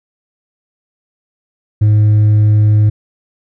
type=tone with hard clipping; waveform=triangle; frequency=106 Hz; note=G#2; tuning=36 cents sharp; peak=-5 dBFS; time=1.81-2.9 s; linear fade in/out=10 ms; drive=1 dB; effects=none